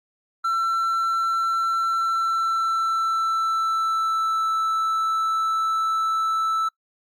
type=tone with pitch glide; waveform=triangle; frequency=1345 to 1318.1 Hz; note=E6 to E6; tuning=+34 to -1 cents; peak=-18 dBFS; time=0.44-6.69 s; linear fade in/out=10 ms; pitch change=-35 cents; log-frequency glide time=1.88-4.54 s; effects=noise-tail reverb RT60 0.1 s tail -23 dB re dry + Opus 48 kbps